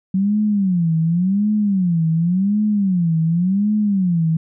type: tone with vibrato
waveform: sine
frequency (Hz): 185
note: F#3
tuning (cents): 0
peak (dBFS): -14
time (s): 0.14-4.37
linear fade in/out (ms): 5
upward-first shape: sine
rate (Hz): 0.9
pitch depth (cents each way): 240
effects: none